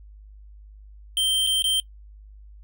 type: tone with dropouts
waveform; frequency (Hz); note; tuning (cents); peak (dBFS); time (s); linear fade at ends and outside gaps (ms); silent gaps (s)
square; 3136; G7; 0; -20; 1.17-1.8; 1; 1.466-1.471 / 1.622-1.641
effects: noise-tail reverb RT60 0.1 s tail -21 dB re dry + added 51 Hz sine -43 dBFS peak until 2.63 s